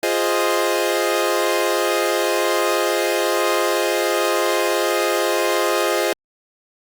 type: chord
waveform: sawtooth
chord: F minor seventh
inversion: none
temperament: equal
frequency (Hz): 349.2 / 415.3 / 523.3 / 622.3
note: F4 / Ab4 / C5 / Eb5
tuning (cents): 0 / 0 / 0 / 0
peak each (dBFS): -19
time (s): 0.03-6.13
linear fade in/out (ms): 2
effects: Opus 48 kbps